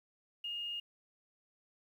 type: tone with quantisation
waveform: sine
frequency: 2843 Hz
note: F7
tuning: 30 cents sharp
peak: -37 dBFS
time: 0.44-0.8 s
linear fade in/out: 5 ms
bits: 11
effects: none